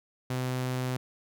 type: tone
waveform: sawtooth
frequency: 127.5 Hz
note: C3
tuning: 44 cents flat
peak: -25 dBFS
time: 0.3-0.97 s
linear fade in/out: 5 ms
effects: none